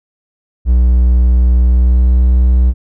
triangle tone with pitch glide, 61.2 to 62.16 Hz, B1 to B1, -15 to +12 cents, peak -4 dBFS, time 0.65-2.74 s, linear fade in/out 50 ms, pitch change +27 cents, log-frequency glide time 1.59-2.24 s, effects none

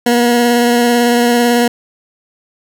20% pulse tone with vibrato, 239.5 Hz, A#3, 47 cents sharp, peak -4 dBFS, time 0.06-1.68 s, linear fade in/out 5 ms, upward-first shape sine, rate 18 Hz, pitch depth 17 cents each way, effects none

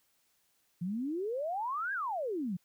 sine exponential two-way sweep, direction up then down, 166.1 to 1661.2 to 166.1 Hz, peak -32 dBFS, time 0.81-2.57 s, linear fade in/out 10 ms, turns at 1.93 s, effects white hiss -73 dBFS RMS until 2.64 s

